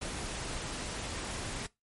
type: noise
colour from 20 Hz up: pink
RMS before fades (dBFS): -38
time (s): 0.01-1.67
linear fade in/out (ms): 10
effects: noise-tail reverb RT60 0.2 s tail -21 dB re dry + MP3 48 kbps